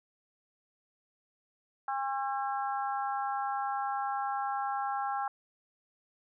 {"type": "harmonic tone", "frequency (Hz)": 270, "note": "C#4", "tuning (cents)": -45, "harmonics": [3, 4, 5, 6], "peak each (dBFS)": [-32, -38, -38, -44], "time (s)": [1.88, 5.28], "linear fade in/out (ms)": 2, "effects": []}